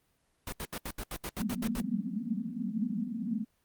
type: noise bursts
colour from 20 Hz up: pink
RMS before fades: -37 dBFS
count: 11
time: 0.47-1.804 s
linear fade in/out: 2 ms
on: 54 ms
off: 74 ms
type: band-pass noise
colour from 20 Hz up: white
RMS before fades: -34 dBFS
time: 1.37-3.45 s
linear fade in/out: 10 ms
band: 180 to 250 Hz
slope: 96 dB/octave
effects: pink hiss -73 dBFS RMS until 3.64 s + Opus 32 kbps